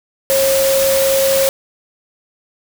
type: tone in noise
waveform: sine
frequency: 541 Hz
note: C#5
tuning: 42 cents flat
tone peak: -12 dBFS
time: 0.3-1.49 s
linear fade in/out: 0 ms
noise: white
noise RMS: -19 dBFS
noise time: 0.3-1.49 s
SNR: +4 dB
effects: none